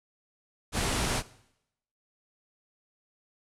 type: low-pass noise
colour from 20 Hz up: pink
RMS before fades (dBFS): -29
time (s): 0.72-1.23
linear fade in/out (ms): 50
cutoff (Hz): 11000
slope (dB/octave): 48
effects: noise-tail reverb RT60 0.8 s tail -19 dB re dry